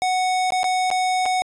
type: tone with dropouts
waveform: square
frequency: 740 Hz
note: F#5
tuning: in tune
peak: -19 dBFS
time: 0.02-1.42 s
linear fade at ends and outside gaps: 0 ms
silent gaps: 0.505-0.522 / 0.632-0.642 / 0.903-0.913 / 1.256-1.261 s
effects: resampled to 22050 Hz